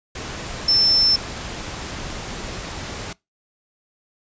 sine tone in noise, 5320 Hz, E8, 15 cents sharp, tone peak -13 dBFS, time 0.68-1.16 s, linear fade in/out 5 ms, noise pink, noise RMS -31 dBFS, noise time 0.15-3.13 s, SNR +15 dB, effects noise-tail reverb RT60 0.2 s tail -23 dB re dry + resampled to 16000 Hz

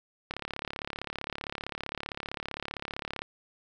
click train, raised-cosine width 0.3 ms, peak -18 dBFS, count 104, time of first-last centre 0.31-3.22 s, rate 35.4 Hz, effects none

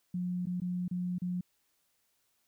sine tone with dropouts, 179.1 Hz, F3, 44 cents sharp, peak -31 dBFS, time 0.14-1.41 s, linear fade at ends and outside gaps 5 ms, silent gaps 0.457-0.468 / 0.602-0.617 / 0.881-0.911 / 1.184-1.218 s, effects white hiss -75 dBFS RMS until 2.47 s

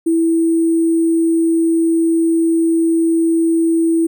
sine tone with sample-and-hold, 329.6 Hz, E4, in tune, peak -11 dBFS, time 0.06-4.07 s, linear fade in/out 10 ms, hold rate 8820 Hz, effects none

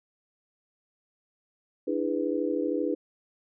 sine chord, E dominant seventh, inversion third, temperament just, 296.7 / 329.6 / 412 / 494.4 Hz, D4 / E4 / G#4 / B4, +18 / 0 / -14 / +2 cents, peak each -30 / -31 / -32 / -31 dBFS, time 1.87-2.95 s, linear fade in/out 10 ms, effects none

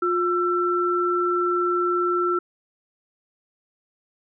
sine tone pair together, 355 / 1340.3 Hz, F4 / E6, +28 / +28 cents, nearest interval octave + major seventh, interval 2300 cents, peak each -22 dBFS, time 0.02-2.39 s, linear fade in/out 5 ms, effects none

